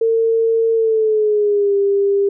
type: tone with pitch glide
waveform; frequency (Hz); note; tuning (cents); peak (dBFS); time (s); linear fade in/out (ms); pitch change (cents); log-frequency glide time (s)
sine; 453.3 to 399.2; A#4 to G4; -48 to +32; -12; 0.01-2.29; 5; -220; 0.74-1.75
effects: none